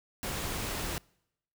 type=noise; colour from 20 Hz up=pink; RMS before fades=-35 dBFS; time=0.23-0.98 s; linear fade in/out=0 ms; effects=noise-tail reverb RT60 0.8 s tail -26 dB re dry